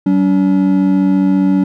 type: tone pair together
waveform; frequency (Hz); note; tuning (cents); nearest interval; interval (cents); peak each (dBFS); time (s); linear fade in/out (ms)
triangle; 190.21 / 285; F#3 / C#4; +48 / +48; perfect fifth; 700; -10; 0.06-1.64; 5
effects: none